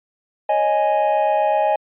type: chord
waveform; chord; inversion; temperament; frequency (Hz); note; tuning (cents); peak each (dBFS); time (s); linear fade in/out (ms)
triangle; C# suspended second; none; equal; 554.4 / 622.3 / 830.6; C#5 / D#5 / G#5; 0 / 0 / 0; -22 / -17 / -16; 0.49-1.76; 5
effects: resampled to 8000 Hz